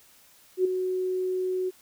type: tone with ADSR envelope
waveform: sine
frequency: 370 Hz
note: F#4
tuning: in tune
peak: -17 dBFS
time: 0.57-1.71 s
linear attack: 78 ms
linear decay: 8 ms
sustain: -8 dB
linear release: 27 ms
effects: white hiss -57 dBFS RMS until 1.81 s